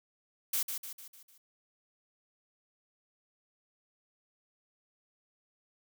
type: noise with echo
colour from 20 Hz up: blue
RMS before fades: -31 dBFS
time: 0.53-0.63 s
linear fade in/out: 5 ms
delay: 150 ms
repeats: 5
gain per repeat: -6 dB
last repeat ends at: 1.38 s
effects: none